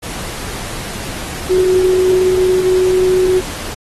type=tone in noise; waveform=sine; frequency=370 Hz; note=F#4; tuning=in tune; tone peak=-9 dBFS; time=1.49-3.41 s; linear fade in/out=20 ms; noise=pink; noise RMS=-26 dBFS; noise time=0.02-3.75 s; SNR=+14 dB; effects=AAC 32 kbps